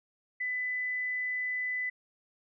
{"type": "tone", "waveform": "sine", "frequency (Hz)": 2000, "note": "B6", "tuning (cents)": 21, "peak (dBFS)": -30, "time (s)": [0.4, 1.9], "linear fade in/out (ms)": 10, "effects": []}